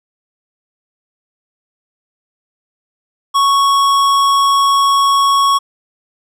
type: tone with tanh clipping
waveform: sine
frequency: 1108.7 Hz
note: C#6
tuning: in tune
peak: -11 dBFS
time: 3.34-5.59 s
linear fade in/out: 20 ms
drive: 17 dB
effects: none